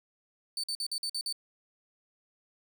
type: tone bursts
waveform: 35% pulse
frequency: 4537 Hz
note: C#8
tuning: 39 cents sharp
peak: -30 dBFS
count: 7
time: 0.57-1.326 s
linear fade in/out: 2 ms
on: 66 ms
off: 49 ms
effects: none